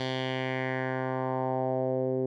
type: tone with low-pass filter sweep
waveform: 10% pulse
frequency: 130 Hz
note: C3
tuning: 11 cents flat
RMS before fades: -30 dBFS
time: 0-2.26 s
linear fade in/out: 2 ms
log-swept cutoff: 4000 to 400 Hz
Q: 2.6
effects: none